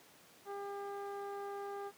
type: tone with low-pass filter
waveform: 15% pulse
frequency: 401.2 Hz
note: G4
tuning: 40 cents sharp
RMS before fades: -43 dBFS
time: 0.45-1.92 s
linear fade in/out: 50 ms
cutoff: 1000 Hz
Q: 0.64
effects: pink hiss -61 dBFS RMS until 1.97 s + high-pass 200 Hz 12 dB/octave